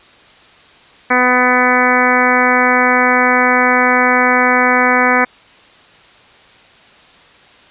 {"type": "harmonic tone", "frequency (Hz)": 250, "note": "B3", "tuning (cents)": 21, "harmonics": [1, 2, 3, 4, 5, 6, 7, 8, 9], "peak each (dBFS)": [-18, -18, -18, -18, -18, -18, -18, -18, -18], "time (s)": [1.1, 5.25], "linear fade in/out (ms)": 10, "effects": ["white hiss -44 dBFS RMS until 7.7 s", "resampled to 8000 Hz"]}